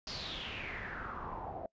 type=noise with low-pass filter sweep; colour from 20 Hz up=pink; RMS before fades=-42 dBFS; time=0.07-1.66 s; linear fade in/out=2 ms; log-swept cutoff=5000 to 640 Hz; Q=5.8; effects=noise-tail reverb RT60 0.1 s tail -24 dB re dry + resampled to 16000 Hz